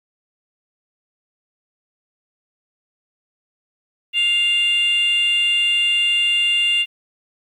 sine tone with frequency modulation, 2794 Hz, F7, in tune, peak -13 dBFS, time 4.13-6.86 s, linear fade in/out 50 ms, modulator 683 Hz, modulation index 0.44, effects tanh soft clip ceiling -12 dBFS + 9-bit

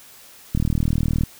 click train, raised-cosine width 5 ms, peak -8 dBFS, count 28, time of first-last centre 0.55-1.235 s, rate 39.4 Hz, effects white hiss -46 dBFS RMS until 1.39 s

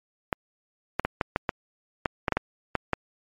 clicks, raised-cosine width 0.5 ms, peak -8 dBFS, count 12, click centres 0.328 / 0.996 / 1.05 / 1.212 / 1.361 / 1.492 / 2.058 / 2.282 / 2.323 / 2.37 / 2.753 / 2.933 s, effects MP3 64 kbps

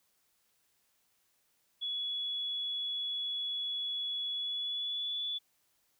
sine tone with pitch glide, 3387 to 3446 Hz, G#7 to A7, +33 to -37 cents, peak -33 dBFS, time 1.81-5.39 s, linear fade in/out 20 ms, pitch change +30 cents, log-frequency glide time 4.32-5.22 s, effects white hiss -74 dBFS RMS until 5.99 s

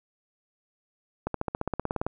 accelerating click train, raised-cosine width 1 ms, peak -14 dBFS, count 14, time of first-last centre 1.27-2.066 s, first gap 73 ms, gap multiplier 0.97, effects none

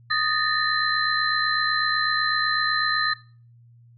sine tone cluster, 1241 / 1759 / 1827 / 4072 Hz, D#6 / A6 / A#6 / C8, -5 / -1 / -35 / -48 cents, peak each -26 dBFS, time 0.1-3.14 s, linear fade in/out 10 ms, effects noise-tail reverb RT60 0.4 s tail -19 dB re dry + added 118 Hz sine -49 dBFS peak until 3.97 s

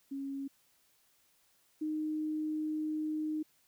sine tone pair in turn, 274.8 / 308.6 Hz, C#4 / D#4, -15 / -14 cents, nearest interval major second, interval 201 cents, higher second, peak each -36 / -32 dBFS, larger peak second, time 0.11-0.48 / 1.81-3.43 s, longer second, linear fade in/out 10 ms, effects white hiss -70 dBFS RMS until 3.67 s

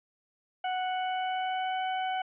40% pulse tone with pitch glide, 740 to 749 Hz, F#5 to F#5, 0 to +21 cents, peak -28 dBFS, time 0.64-2.22 s, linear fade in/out 5 ms, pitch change +21 cents, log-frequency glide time 0.84-1.83 s, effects resampled to 8000 Hz

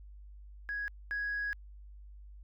sine tone pair in turn, 1661.2 / 1661.2 Hz, G#6 / G#6, 0 / 0 cents, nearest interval unison, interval 0 cents, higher neither, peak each -33 / -31 dBFS, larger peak second, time 0.69-0.88 / 1.11-1.53 s, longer second, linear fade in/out 0 ms, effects tanh soft clip ceiling -29 dBFS + added 50 Hz sine -48 dBFS peak until 2.43 s

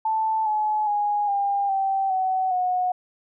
sine tone with pitch steps, 880 / 853 / 826.8 / 801.4 / 776.8 / 752.9 / 729.8 Hz, A5 / G#5 / G#5 / G5 / G5 / F#5 / F#5, 0 / +46 / -8 / +38 / -16 / +30 / -24 cents, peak -20 dBFS, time 0.05-2.92 s, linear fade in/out 5 ms, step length 410 ms, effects none

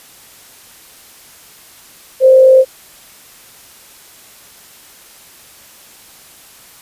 sine tone with frequency modulation, 523.3 Hz, C5, in tune, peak -3 dBFS, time 2.2-2.65 s, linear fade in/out 50 ms, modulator 48.5 Hz, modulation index 0.26, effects white hiss -41 dBFS RMS until 6.81 s + resampled to 32000 Hz

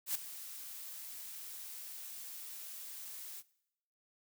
blue noise with ADSR envelope, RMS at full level -33 dBFS, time 0.06-3.43 s, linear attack 90 ms, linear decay 7 ms, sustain -14 dB, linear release 43 ms, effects noise-tail reverb RT60 0.8 s tail -21 dB re dry

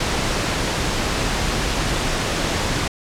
pink noise, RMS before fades -21 dBFS, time 0-2.88 s, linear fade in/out 5 ms, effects low-pass 7000 Hz 12 dB/octave

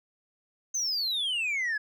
sine exponential sweep, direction down, 6330 to 1661.2 Hz, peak -24 dBFS, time 0.74-1.78 s, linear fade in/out 10 ms, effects tanh soft clip ceiling -26 dBFS

